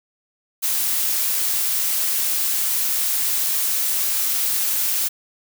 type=noise; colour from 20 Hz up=blue; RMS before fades=-21 dBFS; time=0.62-5.09 s; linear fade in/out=20 ms; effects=none